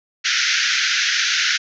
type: band-pass noise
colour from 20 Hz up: pink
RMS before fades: -19 dBFS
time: 0.24-1.58 s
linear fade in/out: 20 ms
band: 1400 to 6400 Hz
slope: 96 dB/octave
effects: none